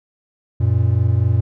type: tone pair together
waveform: triangle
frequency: 92.5 / 116.54 Hz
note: F#2 / A#2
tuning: 0 / 0 cents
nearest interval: major third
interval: 400 cents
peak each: -14 dBFS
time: 0.6-1.41 s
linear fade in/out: 10 ms
effects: none